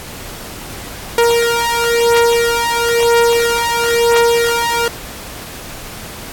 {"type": "beating tone pair", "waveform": "sawtooth", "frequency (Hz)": [468.2, 469.2], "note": ["A#4", "A#4"], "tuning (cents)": [8, 11], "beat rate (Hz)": 1, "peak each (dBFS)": -10, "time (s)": [1.18, 4.88], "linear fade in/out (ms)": 2, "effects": ["pink hiss -30 dBFS RMS until 6.32 s", "AAC 64 kbps"]}